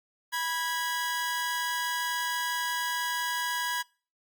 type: tone pair together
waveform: sawtooth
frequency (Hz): 980.5 / 1649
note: B5 / G#6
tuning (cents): -13 / -13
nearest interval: major sixth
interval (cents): 900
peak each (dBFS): -28 / -28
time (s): 0.32-3.83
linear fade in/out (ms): 20
effects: noise-tail reverb RT60 0.4 s tail -25 dB re dry + Opus 48 kbps